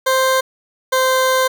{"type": "tone pair in turn", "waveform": "20% pulse", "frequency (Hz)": [523.3, 519.1], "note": ["C5", "C5"], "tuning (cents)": [0, -14], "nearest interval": "unison", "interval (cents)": 14, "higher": "first", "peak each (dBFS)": -8, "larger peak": "neither", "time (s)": [[0.06, 0.41], [0.92, 1.48]], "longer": "second", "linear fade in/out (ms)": 10, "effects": []}